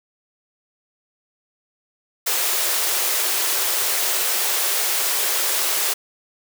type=high-pass noise; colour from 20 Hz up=white; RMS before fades=-21 dBFS; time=2.26-5.94 s; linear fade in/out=10 ms; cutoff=340 Hz; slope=96 dB/octave; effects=none